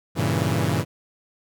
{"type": "chord", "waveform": "sawtooth", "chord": "G diminished seventh", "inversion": "none", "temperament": "equal", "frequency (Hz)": [98, 116.54, 138.59, 164.81], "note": ["G2", "Bb2", "Db3", "Fb3"], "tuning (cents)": [0, 0, 0, 0], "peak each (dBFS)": -22, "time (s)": [0.15, 0.85], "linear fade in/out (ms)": 50, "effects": []}